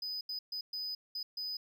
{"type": "tone bursts at uneven times", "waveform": "triangle", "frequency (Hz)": 4995, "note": "D#8", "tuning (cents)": 6, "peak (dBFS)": -35, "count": 6, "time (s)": [[0.02, 0.21], [0.29, 0.39], [0.52, 0.61], [0.73, 0.95], [1.15, 1.23], [1.37, 1.57]], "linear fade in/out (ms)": 5, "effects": []}